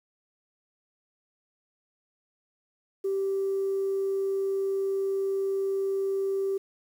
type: tone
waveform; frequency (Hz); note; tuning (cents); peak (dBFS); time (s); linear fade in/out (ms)
sine; 390; G4; -9; -24; 3.04-6.58; 10
effects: tanh soft clip ceiling -21 dBFS + 9-bit